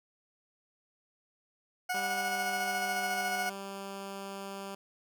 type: tone with tremolo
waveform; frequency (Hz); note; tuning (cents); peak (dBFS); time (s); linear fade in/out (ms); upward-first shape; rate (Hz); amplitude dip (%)
20% pulse; 731; F#5; -21; -25; 1.89-3.5; 10; square; 14; 25
type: tone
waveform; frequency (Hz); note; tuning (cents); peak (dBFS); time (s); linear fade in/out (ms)
10% pulse; 196.5; G3; +4; -31; 1.94-4.75; 5
effects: none